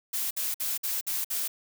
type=noise bursts; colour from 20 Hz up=blue; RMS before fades=-30 dBFS; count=6; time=0.13-1.48 s; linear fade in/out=10 ms; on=180 ms; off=54 ms; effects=none